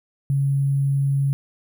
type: tone with sample-and-hold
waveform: sine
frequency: 138.59 Hz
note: C#3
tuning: in tune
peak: -17 dBFS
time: 0.3-1.33 s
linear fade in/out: 0 ms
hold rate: 11025 Hz
effects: none